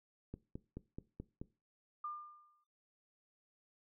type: click train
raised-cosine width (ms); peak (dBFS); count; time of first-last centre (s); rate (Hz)
3; -31; 6; 0.34-1.415; 4.65
type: tone with exponential decay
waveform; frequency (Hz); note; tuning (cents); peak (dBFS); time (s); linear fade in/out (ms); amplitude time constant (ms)
sine; 1200; D6; +37; -38; 2.04-2.64; 5; 130
effects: noise-tail reverb RT60 0.3 s tail -19 dB re dry